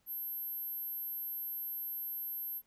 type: tone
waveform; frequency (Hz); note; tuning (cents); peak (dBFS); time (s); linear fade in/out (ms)
sine; 12720; G9; +24; -37; 0.06-2.62; 50
effects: pink hiss -75 dBFS RMS until 2.66 s